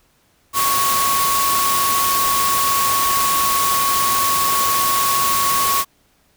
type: tone in noise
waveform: sine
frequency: 1108.7 Hz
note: C#6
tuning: in tune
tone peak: -17 dBFS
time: 0.53-5.85 s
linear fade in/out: 50 ms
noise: white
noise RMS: -20 dBFS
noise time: 0.53-5.85 s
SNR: 0 dB
effects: pink hiss -59 dBFS RMS until 6.36 s